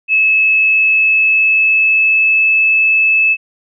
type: tone with pitch glide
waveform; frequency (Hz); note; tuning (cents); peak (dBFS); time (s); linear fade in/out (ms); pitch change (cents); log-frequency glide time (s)
sine; 2596 to 2611; E7 to E7; -27 to -17; -8; 0.08-3.37; 50; +10; 0.55-2.6
effects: none